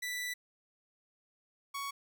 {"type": "tone pair in turn", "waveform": "sawtooth", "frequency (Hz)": [1975.5, 1116.1], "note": ["B6", "C#6"], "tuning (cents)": [0, 11], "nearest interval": "minor seventh", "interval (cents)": 989, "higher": "first", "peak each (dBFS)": [-32, -33], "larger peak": "first", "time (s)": [[0.02, 0.34], [1.74, 1.91]], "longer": "first", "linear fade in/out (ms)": 10, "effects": []}